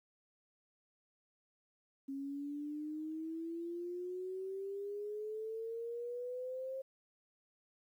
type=exponential sweep; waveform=sine; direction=up; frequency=271.5 to 535 Hz; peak=-39 dBFS; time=2.08-6.82 s; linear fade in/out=10 ms; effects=12-bit